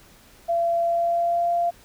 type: tone with pitch glide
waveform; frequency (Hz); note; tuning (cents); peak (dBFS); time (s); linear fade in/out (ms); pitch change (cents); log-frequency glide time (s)
sine; 680 to 690.7; F5 to F5; -46 to -19; -19; 0.48-1.71; 20; +27; 0.83-1.5
effects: pink hiss -52 dBFS RMS until 1.84 s